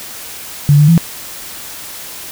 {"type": "tone with pitch steps", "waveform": "sine", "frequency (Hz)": [144.7, 148.5, 166.8], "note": ["D3", "D3", "E3"], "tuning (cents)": [-25, 20, 21], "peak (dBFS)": -4, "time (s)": [0.69, 0.978], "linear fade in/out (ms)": 0, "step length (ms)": 96, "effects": ["white hiss -29 dBFS RMS until 2.31 s"]}